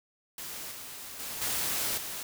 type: noise with level steps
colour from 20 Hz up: white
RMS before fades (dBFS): -40 / -43 / -38 / -31 / -38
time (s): 0.38-2.23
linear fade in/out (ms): 2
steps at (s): 0.71 / 1.19 / 1.41 / 1.97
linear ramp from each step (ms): 10
effects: none